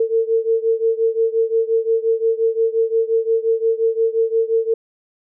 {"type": "beating tone pair", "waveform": "sine", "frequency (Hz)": [450, 455.7], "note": ["A4", "A#4"], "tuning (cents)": [39, -39], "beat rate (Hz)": 5.7, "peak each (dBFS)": [-17, -19], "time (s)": [0, 4.74], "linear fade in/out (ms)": 5, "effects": []}